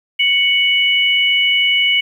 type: tone pair together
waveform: sine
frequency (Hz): 2227 / 2951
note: C#7 / F#7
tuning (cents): +7 / -5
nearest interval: perfect fourth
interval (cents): 488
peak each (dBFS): -14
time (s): 0.19-2.01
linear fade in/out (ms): 10
effects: 8-bit